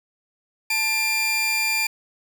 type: tone pair together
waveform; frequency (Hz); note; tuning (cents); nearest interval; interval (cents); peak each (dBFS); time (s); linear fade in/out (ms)
sawtooth; 879.9 / 2386; A5 / D7; 0 / +27; octave + perfect fourth; 1727; -28 / -17; 0.7-1.87; 5
effects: 8-bit